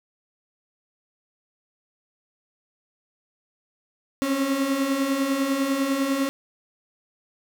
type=beating tone pair; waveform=35% pulse; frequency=264.9 / 274.9 Hz; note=C4 / C#4; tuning=+22 / -14 cents; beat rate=10 Hz; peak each=-27 / -21 dBFS; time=4.22-6.29 s; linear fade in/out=0 ms; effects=none